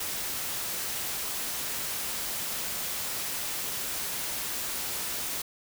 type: noise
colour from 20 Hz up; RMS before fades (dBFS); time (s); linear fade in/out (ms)
white; -33; 0-5.42; 5
effects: none